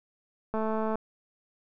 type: click train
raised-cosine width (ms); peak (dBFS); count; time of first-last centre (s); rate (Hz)
1; -18; 92; 0.54-0.956; 219
effects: none